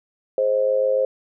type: tone with amplitude modulation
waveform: sine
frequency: 527 Hz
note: C5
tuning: 12 cents sharp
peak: -13 dBFS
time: 0.38-1.05 s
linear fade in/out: 2 ms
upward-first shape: sine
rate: 107 Hz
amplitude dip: 75%
effects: none